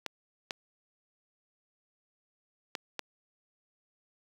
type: clicks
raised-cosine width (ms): 0.2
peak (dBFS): -16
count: 4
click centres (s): 0.063 / 0.508 / 2.752 / 2.993
effects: high-pass 200 Hz 12 dB/octave + 7-bit